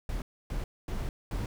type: noise bursts at uneven times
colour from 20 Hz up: brown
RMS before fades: -33 dBFS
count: 4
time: 0.09-0.22 / 0.5-0.64 / 0.88-1.09 / 1.31-1.46 s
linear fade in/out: 2 ms
effects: none